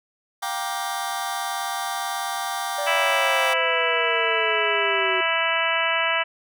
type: chord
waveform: sawtooth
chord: G minor seventh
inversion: third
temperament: just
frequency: 705.6 / 784 / 940.8 / 1176 Hz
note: F5 / G5 / Bb5 / D6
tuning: +18 / 0 / +16 / +2 cents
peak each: -29 / -25 / -29 / -27 dBFS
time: 0.42-3.54 s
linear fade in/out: 10 ms
type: linear sweep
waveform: triangle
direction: down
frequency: 587.3 to 370 Hz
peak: -25 dBFS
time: 2.78-5.21 s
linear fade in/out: 5 ms
type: harmonic tone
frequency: 329.6 Hz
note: E4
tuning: in tune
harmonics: 2 / 3 / 4 / 5 / 6 / 7 / 8 / 9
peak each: -28 / -28 / -28 / -28 / -28 / -28 / -28 / -28 dBFS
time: 2.86-6.24 s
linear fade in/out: 20 ms
effects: none